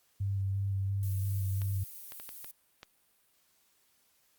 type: tone with vibrato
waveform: sine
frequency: 98 Hz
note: G2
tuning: in tune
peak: -29 dBFS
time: 0.2-1.84 s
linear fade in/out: 10 ms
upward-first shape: square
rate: 2.9 Hz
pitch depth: 14 cents each way
type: noise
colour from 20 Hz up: violet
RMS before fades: -46 dBFS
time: 1.03-2.51 s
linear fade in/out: 0 ms
type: clicks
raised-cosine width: 0.2 ms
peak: -28 dBFS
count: 6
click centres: 1.618 / 2.121 / 2.199 / 2.291 / 2.445 / 2.831 s
effects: white hiss -70 dBFS RMS until 4.38 s + Opus 48 kbps